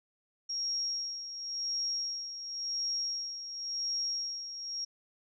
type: tone with tremolo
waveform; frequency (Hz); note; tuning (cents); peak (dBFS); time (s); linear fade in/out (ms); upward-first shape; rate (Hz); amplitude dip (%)
sine; 5588; F8; 0; -30; 0.49-4.85; 10; sine; 0.93; 65
effects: none